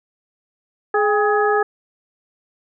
harmonic tone with a mistuned harmonic, 420.4 Hz, G#4, 21 cents sharp, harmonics 1 / 2 / 3 / 4, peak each -17 / -20 / -22 / -23 dBFS, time 0.94-1.63 s, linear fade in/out 5 ms, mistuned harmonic 2, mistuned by -71 cents, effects none

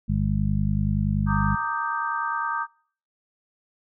harmonic tone, 50.5 Hz, G#1, 48 cents flat, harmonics 1 / 2 / 3 / 4, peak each -26 / -26 / -26 / -26 dBFS, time 0.08-1.56 s, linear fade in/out 20 ms
sine chord, Eb major seventh, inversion second, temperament equal with one note detuned, 923.8 / 1174.7 / 1244.5 / 1568 Hz, Bb5 / D6 / Eb6 / G6, -16 / 0 / 0 / 0 cents, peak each -30 dBFS, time 1.26-2.67 s, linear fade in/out 50 ms
effects noise-tail reverb RT60 0.5 s tail -25 dB re dry

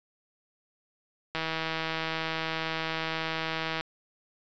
click train, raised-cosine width 0.3 ms, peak -15 dBFS, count 397, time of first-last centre 1.35-3.81 s, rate 161 Hz, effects resampled to 16000 Hz

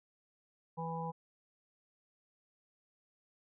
harmonic tone, 164.81 Hz, E3, in tune, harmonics 1 / 3 / 5 / 6, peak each -40 / -44 / -42 / -43 dBFS, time 0.77-1.12 s, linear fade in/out 20 ms, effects none

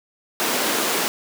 pink high-pass noise, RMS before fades -22 dBFS, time 0.4-1.08 s, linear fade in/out 0 ms, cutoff 250 Hz, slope 24 dB/octave, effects none

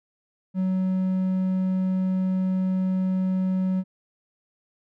triangle tone, 186.9 Hz, F#3, 18 cents sharp, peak -19 dBFS, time 0.54-3.84 s, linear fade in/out 50 ms, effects none

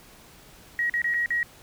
sine tone with dropouts, 1900 Hz, A#6, 33 cents sharp, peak -22 dBFS, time 0.79-1.43 s, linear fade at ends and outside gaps 1 ms, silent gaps 0.897-0.939 / 1.018-1.043 / 1.139-1.143 / 1.26-1.305 s, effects pink hiss -51 dBFS RMS until 1.62 s

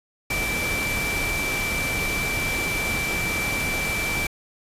sine tone in noise, 2332 Hz, D7, 13 cents flat, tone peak -25 dBFS, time 0.3-4.27 s, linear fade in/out 5 ms, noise pink, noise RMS -28 dBFS, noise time 0.3-4.27 s, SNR 0 dB, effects resampled to 32000 Hz

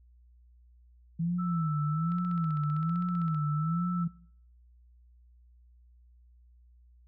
sine tone with vibrato, 162.4 Hz, E3, 26 cents flat, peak -27 dBFS, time 1.19-4.08 s, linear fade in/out 10 ms, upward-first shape sine, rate 1.2 Hz, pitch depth 160 cents each way
sine tone, 1318.5 Hz, E6, in tune, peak -37 dBFS, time 1.38-4.05 s, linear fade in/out 20 ms
click train, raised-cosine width 0.3 ms, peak -37 dBFS, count 20, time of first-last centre 2.12-3.346 s, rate 15.5 Hz
effects noise-tail reverb RT60 0.6 s tail -20 dB re dry + added 60 Hz sine -56 dBFS peak until 7.07 s

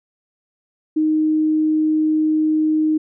sine tone, 310.6 Hz, D#4, 3 cents flat, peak -14 dBFS, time 0.96-2.98 s, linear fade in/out 10 ms, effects none

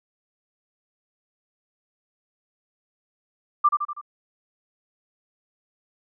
sine tone with echo, 1184 Hz, D6, 14 cents sharp, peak -13 dBFS, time 3.64-3.69 s, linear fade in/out 10 ms, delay 81 ms, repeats 4, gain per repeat -5 dB, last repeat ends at 4.014 s, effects none

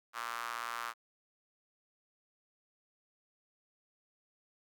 sawtooth tone with high-pass filter, 117.3 Hz, A#2, 11 cents sharp, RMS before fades -40 dBFS, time 0.13-0.94 s, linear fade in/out 50 ms, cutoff 1200 Hz, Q 3.6, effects Opus 48 kbps

